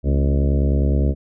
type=harmonic tone with a mistuned harmonic; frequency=69.6 Hz; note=C#2; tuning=8 cents sharp; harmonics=1 / 2 / 3 / 4 / 5 / 6 / 7 / 8 / 9; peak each=-16 / -22 / -26 / -28 / -30 / -32 / -33 / -34 / -35 dBFS; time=0.03-1.15 s; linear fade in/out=50 ms; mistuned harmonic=3; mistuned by=+70 cents; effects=none